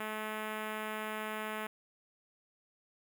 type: tone with notch filter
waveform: 5% pulse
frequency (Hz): 215.7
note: A3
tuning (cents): -34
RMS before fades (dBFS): -39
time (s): 0-1.67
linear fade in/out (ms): 5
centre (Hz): 5900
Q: 0.64
effects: none